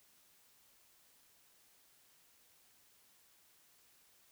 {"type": "silence", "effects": ["white hiss -68 dBFS RMS until 4.31 s"]}